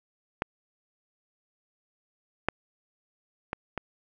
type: clicks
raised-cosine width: 0.5 ms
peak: -11 / -8 / -15 / -16 dBFS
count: 4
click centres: 0.421 / 2.486 / 3.531 / 3.777 s
effects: none